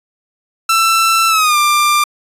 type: tone with pitch glide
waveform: sawtooth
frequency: 1335 to 1189.3 Hz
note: E6 to D6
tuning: +22 to +21 cents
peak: -6 dBFS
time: 0.69-2.04 s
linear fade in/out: 5 ms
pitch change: -201 cents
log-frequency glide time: 1.28-1.57 s
effects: resampled to 32000 Hz